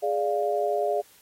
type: chord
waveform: sine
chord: D diminished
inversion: second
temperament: equal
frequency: 415.3 / 587.3 / 698.5 Hz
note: Ab4 / D5 / F5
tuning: 0 / 0 / 0 cents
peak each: -27 dBFS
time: 0.02-1.02 s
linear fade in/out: 20 ms
effects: white hiss -56 dBFS RMS until 1.21 s + AAC 48 kbps